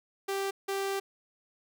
sawtooth tone bursts at uneven times, 392 Hz, G4, in tune, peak -26 dBFS, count 2, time 0.28-0.51 / 0.68-1 s, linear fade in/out 10 ms, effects none

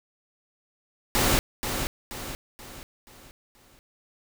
pink noise with echo, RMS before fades -22 dBFS, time 1.15-1.39 s, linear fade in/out 0 ms, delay 480 ms, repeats 5, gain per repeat -7 dB, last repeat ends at 3.79 s, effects none

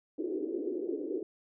white band-pass noise, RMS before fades -35 dBFS, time 0.18-1.23 s, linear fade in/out 2 ms, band 310 to 410 Hz, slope 48 dB/octave, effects none

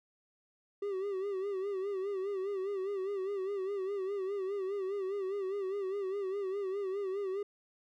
triangle tone with vibrato, 390.8 Hz, G4, 5 cents flat, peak -31 dBFS, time 0.82-7.43 s, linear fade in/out 5 ms, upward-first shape sine, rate 4.9 Hz, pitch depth 82 cents each way, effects none

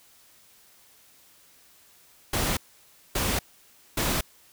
pink noise bursts, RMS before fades -26 dBFS, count 3, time 2.33-4.21 s, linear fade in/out 5 ms, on 240 ms, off 580 ms, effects white hiss -57 dBFS RMS until 4.52 s

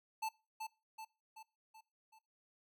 square tone with echo, 880 Hz, A5, in tune, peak -37 dBFS, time 0.22-0.29 s, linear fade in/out 10 ms, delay 380 ms, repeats 5, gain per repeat -5 dB, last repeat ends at 2.19 s, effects noise-tail reverb RT60 0.3 s tail -22 dB re dry

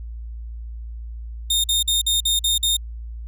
sawtooth tone bursts, 3662 Hz, A#7, 32 cents flat, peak -14 dBFS, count 7, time 1.5-2.768 s, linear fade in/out 5 ms, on 140 ms, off 48 ms, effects added 57 Hz sine -30 dBFS peak until 3.27 s

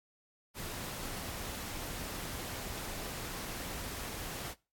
pink noise, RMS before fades -41 dBFS, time 0.54-4.55 s, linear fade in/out 50 ms, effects noise-tail reverb RT60 0.3 s tail -22 dB re dry + AAC 64 kbps

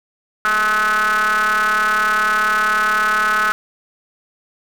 square ring-modulated tone, 108.3 Hz, A2, 27 cents flat, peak -12 dBFS, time 0.45-3.52 s, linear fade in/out 0 ms, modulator 1390 Hz, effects none

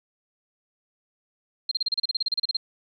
sine tone bursts, 4186 Hz, C8, in tune, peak -21 dBFS, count 16, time 1.69-2.569 s, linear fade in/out 5 ms, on 24 ms, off 33 ms, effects none

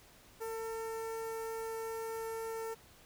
sawtooth tone with notch filter, 449.8 Hz, A4, 38 cents sharp, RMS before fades -40 dBFS, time 0.4-2.75 s, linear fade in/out 20 ms, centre 3500 Hz, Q 0.57, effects pink hiss -60 dBFS RMS until 3.05 s

